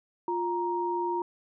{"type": "tone pair together", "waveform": "sine", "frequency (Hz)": [351, 937], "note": ["F4", "A#5"], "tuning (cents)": [9, 9], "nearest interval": "octave + perfect fourth", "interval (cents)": 1700, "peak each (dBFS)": [-30, -29], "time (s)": [0.28, 1.22], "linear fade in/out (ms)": 2, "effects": []}